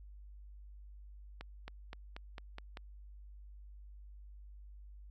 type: accelerating click train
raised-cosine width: 0.3 ms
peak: -29 dBFS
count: 7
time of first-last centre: 1.41-2.772 s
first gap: 270 ms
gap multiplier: 0.93
effects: added 50 Hz sine -50 dBFS peak until 5.1 s